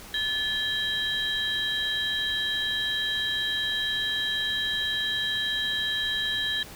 sine tone cluster, 1733 / 3184 / 3874 Hz, A6 / G7 / B7, -27 / +26 / -34 cents, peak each -29 dBFS, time 0.14-6.63 s, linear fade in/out 2 ms, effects tanh soft clip ceiling -17 dBFS + pink hiss -44 dBFS RMS until 6.75 s

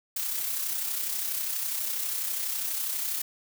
blue noise with amplitude modulation, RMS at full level -29 dBFS, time 0.16-3.22 s, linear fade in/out 5 ms, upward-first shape sine, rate 32.2 Hz, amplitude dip 40%, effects none

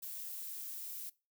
violet noise, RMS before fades -44 dBFS, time 0.02-1.1 s, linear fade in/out 10 ms, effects noise-tail reverb RT60 0.3 s tail -22 dB re dry

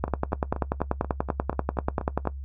two click trains, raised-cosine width 1 ms, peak -9 / -18 dBFS, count 24 / 10, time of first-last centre 0.04-2.273 / 0.08-2.254 s, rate 10.3 / 4.14 Hz, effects noise-tail reverb RT60 0.1 s tail -17 dB re dry + added 68 Hz sine -33 dBFS peak until 2.44 s

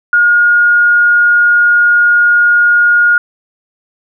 sine tone, 1430 Hz, F6, 41 cents sharp, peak -5 dBFS, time 0.13-3.18 s, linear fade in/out 2 ms, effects none

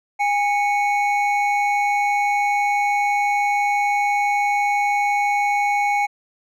triangle tone pair together, 817.6 / 2217 Hz, G#5 / C#7, -27 / 0 cents, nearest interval octave + perfect fourth, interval 1727 cents, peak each -16 / -21 dBFS, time 0.19-6.07 s, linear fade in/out 20 ms, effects none

